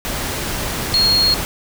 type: tone in noise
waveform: sine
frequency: 4282 Hz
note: C8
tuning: 39 cents sharp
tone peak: -12 dBFS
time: 0.94-1.34 s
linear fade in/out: 0 ms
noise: pink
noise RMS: -23 dBFS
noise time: 0.05-1.45 s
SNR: +8 dB
effects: none

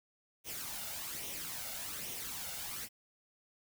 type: noise with flanger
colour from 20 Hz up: white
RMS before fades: -42 dBFS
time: 0.44-2.89 s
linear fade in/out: 50 ms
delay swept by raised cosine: 0.32 to 1.42 ms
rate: 1.2 Hz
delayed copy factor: +0.55
effects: none

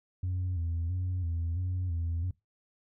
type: tone with vibrato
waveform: sine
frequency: 87.4 Hz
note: F2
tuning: 2 cents sharp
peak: -27 dBFS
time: 0.23-2.31 s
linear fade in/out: 5 ms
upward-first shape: square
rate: 1.5 Hz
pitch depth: 75 cents each way
effects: noise-tail reverb RT60 0.2 s tail -23 dB re dry + tanh soft clip ceiling -27 dBFS

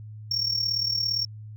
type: tone with amplitude modulation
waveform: sine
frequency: 5500 Hz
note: F8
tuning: 27 cents flat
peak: -18 dBFS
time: 0.31-1.25 s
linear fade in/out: 5 ms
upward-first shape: sine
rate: 37.5 Hz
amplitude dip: 80%
effects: tanh soft clip ceiling -20 dBFS + added 107 Hz sine -38 dBFS peak until 1.56 s

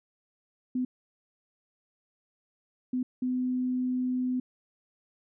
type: tone bursts at uneven times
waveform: sine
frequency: 252.8 Hz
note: B3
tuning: 41 cents sharp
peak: -26 dBFS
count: 3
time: 0.75-0.85 / 2.93-3.03 / 3.22-4.4 s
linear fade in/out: 5 ms
effects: none

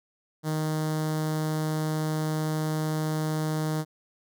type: tone with notch filter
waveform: sawtooth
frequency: 155.56 Hz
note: D#3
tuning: in tune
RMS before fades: -28 dBFS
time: 0.43-3.85 s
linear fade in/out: 50 ms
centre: 2500 Hz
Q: 1.2
effects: none

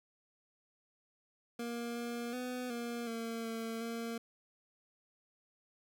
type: tone with pitch steps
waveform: 25% pulse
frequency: 235.8 / 237.1 / 250.1 / 236.6 / 228.8 / 226.7 / 230.7 Hz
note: A#3 / A#3 / B3 / A#3 / A#3 / A#3 / A#3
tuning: +20 / +30 / +22 / +26 / -32 / -48 / -18 cents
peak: -34 dBFS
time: 1.59-4.18 s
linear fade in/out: 5 ms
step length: 370 ms
effects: none

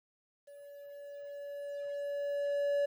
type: tone with level ramp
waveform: triangle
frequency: 571 Hz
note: D5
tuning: 49 cents flat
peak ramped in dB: -48 to -25 dBFS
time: 0.47-2.86 s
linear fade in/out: 10 ms
effects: 11-bit

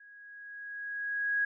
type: tone with level ramp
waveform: sine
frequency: 1654 Hz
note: G#6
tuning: 8 cents flat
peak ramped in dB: -52 to -25 dBFS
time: 0-1.45 s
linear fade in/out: 5 ms
effects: none

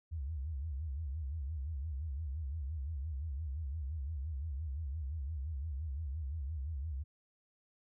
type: tone with vibrato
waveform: sine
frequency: 73.42 Hz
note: D2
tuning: in tune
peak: -36 dBFS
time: 0.11-7.04 s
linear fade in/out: 20 ms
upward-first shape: sine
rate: 5.8 Hz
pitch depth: 210 cents each way
effects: none

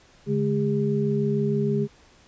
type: tone cluster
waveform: sine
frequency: 143.7 / 210.3 / 404.5 Hz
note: D3 / G#3 / G#4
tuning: -37 / +22 / -46 cents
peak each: -25 dBFS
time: 0.26-1.88 s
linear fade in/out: 50 ms
effects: pink hiss -55 dBFS RMS until 2.27 s + resampled to 16000 Hz

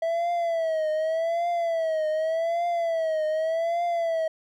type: tone with vibrato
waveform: triangle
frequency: 655 Hz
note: E5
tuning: 11 cents flat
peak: -21 dBFS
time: 0.02-4.28 s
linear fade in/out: 5 ms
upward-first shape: triangle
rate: 0.85 Hz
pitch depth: 110 cents each way
effects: none

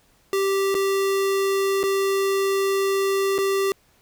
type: tone with dropouts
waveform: square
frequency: 391 Hz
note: G4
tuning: 4 cents flat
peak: -20 dBFS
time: 0.33-3.72 s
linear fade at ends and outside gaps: 1 ms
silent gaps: 0.744-0.75 / 1.831-1.837 / 3.381-3.386 s
effects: pink hiss -60 dBFS RMS until 4.01 s

